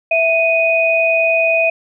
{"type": "tone pair together", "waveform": "sine", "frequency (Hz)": [659.3, 2489], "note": ["E5", "D#7"], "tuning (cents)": [0, 0], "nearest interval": "octave + major seventh", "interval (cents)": 2300, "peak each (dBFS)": -14, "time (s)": [0.11, 1.7], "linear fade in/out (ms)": 5, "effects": []}